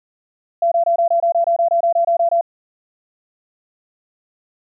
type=tone bursts; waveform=sine; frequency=680 Hz; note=F5; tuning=46 cents flat; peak=-12 dBFS; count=15; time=0.62-2.411 s; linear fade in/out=5 ms; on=97 ms; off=24 ms; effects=none